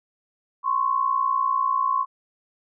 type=tone pair together; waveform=sine; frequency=1039.9 / 1100 Hz; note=C6 / C#6; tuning=-11 / -14 cents; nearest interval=minor second; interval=97 cents; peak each=-23 / -22 dBFS; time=0.63-2.06 s; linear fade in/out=50 ms; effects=none